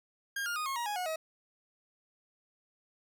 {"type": "tone with pitch steps", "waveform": "40% pulse", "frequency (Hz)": [1614, 1413.2, 1237.4, 1083.5, 948.7, 830.6, 727.3, 636.8], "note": ["G#6", "F6", "D#6", "C#6", "A#5", "G#5", "F#5", "D#5"], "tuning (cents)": [-50, 20, -10, -40, 30, 0, -30, 40], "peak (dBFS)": -32, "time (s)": [0.36, 1.16], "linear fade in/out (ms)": 5, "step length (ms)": 100, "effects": []}